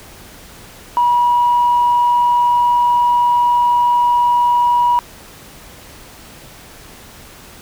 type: tone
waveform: sine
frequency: 966 Hz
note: B5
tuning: 39 cents flat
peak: -9 dBFS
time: 0.97-4.99 s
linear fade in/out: 0 ms
effects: tanh soft clip ceiling -6 dBFS + pink hiss -39 dBFS RMS until 7.61 s